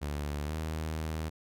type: tone with pitch glide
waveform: sawtooth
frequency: 73.2 to 78.91 Hz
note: D2 to D#2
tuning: -5 to +25 cents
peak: -29 dBFS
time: 0.01-1.3 s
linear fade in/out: 20 ms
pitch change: +130 cents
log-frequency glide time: 0.44-0.55 s
effects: none